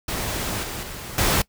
pink noise with level steps, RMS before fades -27 / -31 / -35 / -20 dBFS, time 0.08-1.42 s, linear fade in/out 5 ms, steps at 0.63 / 0.83 / 1.18 s, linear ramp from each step 2 ms, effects noise-tail reverb RT60 0.1 s tail -21 dB re dry

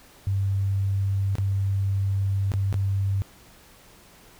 sine tone with dropouts, 98 Hz, G2, in tune, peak -21 dBFS, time 0.27-3.22 s, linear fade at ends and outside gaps 0 ms, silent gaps 1.354-1.384 / 2.518-2.538 / 2.727-2.742 s, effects pink hiss -52 dBFS RMS until 4.39 s

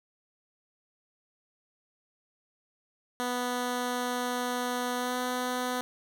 10% pulse tone with pitch glide, 246.9 to 250.1 Hz, B3 to B3, 0 to +22 cents, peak -21 dBFS, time 3.2-5.81 s, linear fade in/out 0 ms, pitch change +22 cents, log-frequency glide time 4.97-5.17 s, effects none

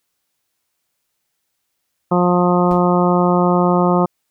harmonic tone, 177.7 Hz, F3, 30 cents sharp, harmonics 1 / 2 / 3 / 4 / 5 / 6 / 7, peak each -15 / -18 / -20 / -21 / -22 / -23 / -23 dBFS, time 2.11-4.06 s, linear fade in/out 10 ms
brown noise with exponential decay, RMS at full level -27 dBFS, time 2.71-2.89 s, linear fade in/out 0 ms, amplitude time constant 39 ms
effects white hiss -72 dBFS RMS until 4.3 s

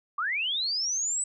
sine linear sweep, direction up, 1108.7 to 8090 Hz, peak -26 dBFS, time 0.18-1.24 s, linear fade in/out 5 ms, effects none

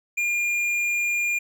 sine tone with tanh clipping, 2410 Hz, D7, 44 cents sharp, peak -23 dBFS, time 0.17-1.39 s, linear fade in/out 10 ms, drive 10 dB, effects none

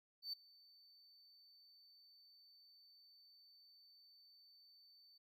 triangle tone with ADSR envelope, 4543 Hz, C#8, 42 cents sharp, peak -39 dBFS, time 0.22-5.18 s, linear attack 110 ms, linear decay 8 ms, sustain -24 dB, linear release 8 ms, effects none

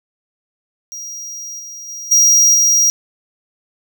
square tone with level steps, 5720 Hz, F8, 41 cents sharp, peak -27 / -30 / -27 / -8 / -10 dBFS, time 0.92-2.9 s, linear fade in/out 0 ms, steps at 1.59 / 1.88 / 2.11 / 2.54 s, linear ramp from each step 10 ms, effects none

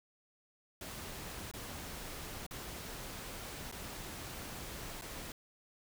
pink noise with dropouts, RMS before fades -45 dBFS, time 0.81-5.32 s, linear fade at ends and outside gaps 2 ms, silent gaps 1.514-1.537 / 2.465-2.509 / 3.715-3.724 / 5.013-5.02 s, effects none

